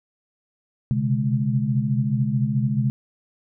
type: tone cluster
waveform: sine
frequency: 127.3 / 132 / 141.1 / 209.9 Hz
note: C3 / C3 / C#3 / G#3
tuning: -47 / +16 / +31 / +19 cents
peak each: -23 / -30 / -24 / -24 dBFS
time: 0.91-2.9 s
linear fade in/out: 0 ms
effects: none